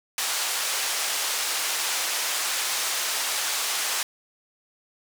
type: band-pass noise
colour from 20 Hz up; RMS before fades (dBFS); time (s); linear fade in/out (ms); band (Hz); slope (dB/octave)
white; -27; 0.18-4.03; 2; 660 to 8600; 12
effects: none